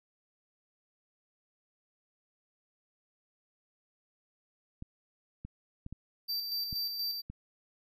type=clicks; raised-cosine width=5 ms; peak=-29 dBFS; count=6; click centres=4.824 / 5.45 / 5.864 / 5.926 / 6.728 / 7.3 s
type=tone with tremolo; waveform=square; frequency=4668 Hz; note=D8; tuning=11 cents flat; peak=-32 dBFS; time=6.28-7.22 s; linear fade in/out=20 ms; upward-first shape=square; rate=4.2 Hz; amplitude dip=40%
effects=none